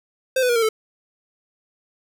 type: tone with pitch steps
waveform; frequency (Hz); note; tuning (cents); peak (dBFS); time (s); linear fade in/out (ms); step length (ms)
square; 521 / 498.9 / 477.8 / 457.5 / 438.1; C5 / B4 / A#4 / A#4 / A4; -7 / +17 / +43 / -32 / -7; -17; 0.36-0.69; 5; 66
effects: none